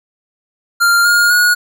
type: tone with pitch steps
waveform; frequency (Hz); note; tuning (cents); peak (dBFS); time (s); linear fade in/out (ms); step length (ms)
square; 1394 / 1421.6 / 1449.8; F6 / F6 / F#6; -4 / +30 / -36; -9; 0.8-1.55; 20; 250
effects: none